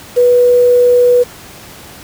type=tone with quantisation; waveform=sine; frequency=490 Hz; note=B4; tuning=14 cents flat; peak=-5 dBFS; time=0.16-1.24 s; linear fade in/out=20 ms; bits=5; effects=pink hiss -34 dBFS RMS until 2.03 s + high-pass 60 Hz 12 dB/octave